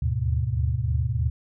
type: tone cluster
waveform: sine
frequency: 75.8 / 79 / 104.7 / 124 Hz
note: D#2 / D#2 / G#2 / B2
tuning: -45 / +27 / +15 / +7 cents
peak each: -26 / -31 / -27 / -26 dBFS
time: 0.02-1.3 s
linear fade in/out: 5 ms
effects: none